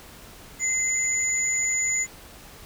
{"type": "tone pair together", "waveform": "sine", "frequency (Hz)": [2062, 6944], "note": ["C7", "A8"], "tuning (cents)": [-26, -24], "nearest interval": "octave + major sixth", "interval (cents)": 2102, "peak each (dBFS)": [-27, -23], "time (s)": [0.59, 2.07], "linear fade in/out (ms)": 50, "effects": ["pink hiss -46 dBFS RMS until 2.65 s"]}